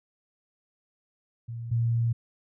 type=tone pair in turn; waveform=sine; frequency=116.54 / 116.54 Hz; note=A#2 / A#2; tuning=0 / 0 cents; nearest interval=unison; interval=0 cents; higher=neither; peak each=-33 / -22 dBFS; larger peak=second; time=1.48-1.71 / 1.71-2.13 s; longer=second; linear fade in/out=10 ms; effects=none